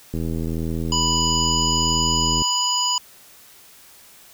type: click train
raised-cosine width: 3 ms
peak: -14 dBFS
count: 187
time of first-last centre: 0.14-2.419 s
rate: 81.6 Hz
type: harmonic tone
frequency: 987.8 Hz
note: B5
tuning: in tune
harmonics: 1 / 3 / 5 / 7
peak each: -24 / -24 / -24 / -24 dBFS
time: 0.92-2.98 s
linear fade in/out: 2 ms
effects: white hiss -48 dBFS RMS until 4.33 s